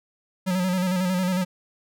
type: tone with vibrato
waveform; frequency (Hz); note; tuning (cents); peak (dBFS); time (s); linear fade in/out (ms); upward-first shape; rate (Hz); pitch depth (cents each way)
square; 183.5; F#3; -14; -22; 0.46-1.45; 20; square; 11; 43
effects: none